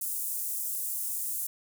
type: high-pass noise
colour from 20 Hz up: pink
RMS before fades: -33 dBFS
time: 0.01-1.47 s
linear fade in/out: 5 ms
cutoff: 8900 Hz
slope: 24 dB/octave
effects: none